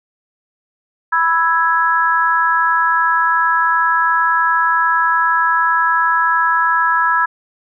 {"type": "chord", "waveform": "sine", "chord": "E major", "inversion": "second", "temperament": "equal", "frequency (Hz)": [987.8, 1318.5, 1661.2], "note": ["B5", "E6", "G#6"], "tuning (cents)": [0, 0, 0], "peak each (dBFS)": -16, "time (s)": [1.12, 7.26], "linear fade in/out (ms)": 10, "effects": []}